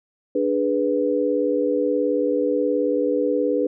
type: chord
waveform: sine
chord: G# diminished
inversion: second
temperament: equal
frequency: 293.7 / 415.3 / 493.9 Hz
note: D4 / G#4 / B4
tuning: 0 / 0 / 0 cents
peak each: -23 / -24 / -21 dBFS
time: 0.35-3.67 s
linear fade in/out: 5 ms
effects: none